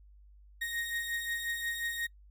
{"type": "beating tone pair", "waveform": "35% pulse", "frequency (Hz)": [1864.7, 1870.3], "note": ["A#6", "A#6"], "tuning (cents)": [0, 5], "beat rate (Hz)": 5.6, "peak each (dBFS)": [-33, -39], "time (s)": [0.61, 2.07], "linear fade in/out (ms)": 10, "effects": ["noise-tail reverb RT60 0.1 s tail -24 dB re dry", "added 50 Hz sine -54 dBFS peak until 2.3 s"]}